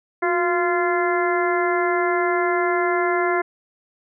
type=harmonic tone with a mistuned harmonic; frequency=345.9 Hz; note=F4; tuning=17 cents flat; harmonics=1 / 2 / 3 / 4 / 5 / 6; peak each=-21 / -24 / -26 / -27 / -28 / -29 dBFS; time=0.22-3.42 s; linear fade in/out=10 ms; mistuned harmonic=1; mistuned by=+69 cents; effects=none